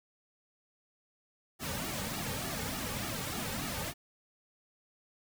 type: noise with flanger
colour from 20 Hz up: pink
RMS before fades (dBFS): -37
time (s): 1.59-3.94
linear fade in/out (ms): 50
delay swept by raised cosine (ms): 1.9 to 3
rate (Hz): 3.4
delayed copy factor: -0.85
effects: none